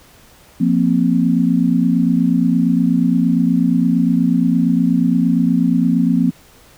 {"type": "chord", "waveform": "sine", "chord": "F suspended fourth", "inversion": "none", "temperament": "equal", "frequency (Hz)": [174.61, 233.1, 261.6], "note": ["F3", "Bb3", "C4"], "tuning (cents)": [0, 0, 0], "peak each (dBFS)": -16, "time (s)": [0.6, 6.31], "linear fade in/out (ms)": 10, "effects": ["pink hiss -47 dBFS RMS until 6.77 s"]}